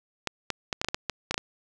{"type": "clicks", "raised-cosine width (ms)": 0.2, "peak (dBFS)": -10, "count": 11, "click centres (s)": [0.273, 0.503, 0.728, 0.815, 0.846, 0.886, 0.945, 1.097, 1.31, 1.343, 1.379], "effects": []}